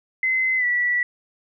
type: tone with pitch glide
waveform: sine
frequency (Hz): 2051 to 1952.7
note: C7 to B6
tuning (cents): -35 to -20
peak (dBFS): -18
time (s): 0.23-1.03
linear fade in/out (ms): 2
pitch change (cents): -85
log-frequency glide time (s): 0.57-0.65
effects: none